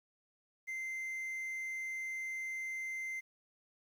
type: tone with quantisation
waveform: triangle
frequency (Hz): 2080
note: C7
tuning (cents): -11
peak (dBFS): -36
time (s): 0.67-3.21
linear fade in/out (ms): 20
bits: 11
effects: none